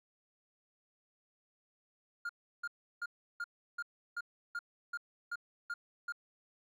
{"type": "tone bursts", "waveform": "triangle", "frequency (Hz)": 1411, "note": "F6", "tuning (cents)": 17, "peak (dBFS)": -34, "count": 11, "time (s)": [2.25, 6.123], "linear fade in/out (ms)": 5, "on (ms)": 43, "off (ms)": 340, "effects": []}